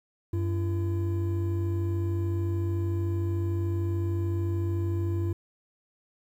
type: tone pair together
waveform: triangle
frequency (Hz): 95 / 338.5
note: F#2 / E4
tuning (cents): +46 / +46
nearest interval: octave + minor seventh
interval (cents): 2200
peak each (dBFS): -24 / -31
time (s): 0.33-5.33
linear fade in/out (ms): 5
effects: 10-bit